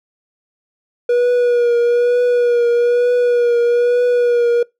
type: tone with vibrato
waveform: triangle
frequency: 482.2 Hz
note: B4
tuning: 41 cents flat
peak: -9 dBFS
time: 1.09-4.63 s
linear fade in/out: 5 ms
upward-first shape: triangle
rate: 1.1 Hz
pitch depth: 32 cents each way
effects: noise-tail reverb RT60 0.2 s tail -24 dB re dry